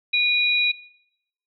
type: tone pair together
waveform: sine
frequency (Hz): 2450 / 3884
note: D#7 / B7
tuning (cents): -27 / -30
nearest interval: minor sixth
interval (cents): 797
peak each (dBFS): -18 / -22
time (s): 0.13-0.72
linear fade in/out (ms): 10
effects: noise-tail reverb RT60 0.8 s tail -21 dB re dry